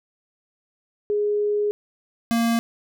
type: tone pair in turn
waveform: sine / square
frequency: 415.3 / 231.4 Hz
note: G#4 / A#3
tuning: 0 / -13 cents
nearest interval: minor seventh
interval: 1013 cents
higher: first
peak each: -19 / -19 dBFS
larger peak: neither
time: 1.1-1.71 / 2.31-2.59 s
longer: first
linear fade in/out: 0 ms
effects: none